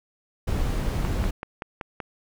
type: noise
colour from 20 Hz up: brown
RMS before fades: -25 dBFS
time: 0.47-1.31 s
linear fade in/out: 10 ms
type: click train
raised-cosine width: 0.5 ms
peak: -17 dBFS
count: 6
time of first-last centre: 1.05-2.002 s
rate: 5.25 Hz
effects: none